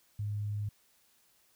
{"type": "tone", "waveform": "sine", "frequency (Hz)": 103.83, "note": "G#2", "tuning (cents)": 0, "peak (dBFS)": -32, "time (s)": [0.19, 0.69], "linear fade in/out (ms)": 5, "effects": ["white hiss -68 dBFS RMS until 1.55 s"]}